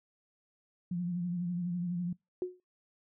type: tone with vibrato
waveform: sine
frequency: 175.8 Hz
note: F3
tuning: 12 cents sharp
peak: -31 dBFS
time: 0.91-2.13 s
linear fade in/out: 5 ms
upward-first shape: sine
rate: 12 Hz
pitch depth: 45 cents each way
type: tone with exponential decay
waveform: sine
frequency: 363.6 Hz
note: F#4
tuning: 30 cents flat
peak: -27 dBFS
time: 2.42-2.6 s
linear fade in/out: 1 ms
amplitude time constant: 38 ms
effects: noise-tail reverb RT60 0.2 s tail -25 dB re dry